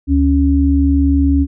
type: tone pair together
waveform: sine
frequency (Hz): 73.42 / 277.2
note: D2 / C#4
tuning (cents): 0 / 0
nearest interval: octave + major seventh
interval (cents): 2300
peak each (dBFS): -12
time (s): 0.07-1.47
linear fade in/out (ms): 50
effects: none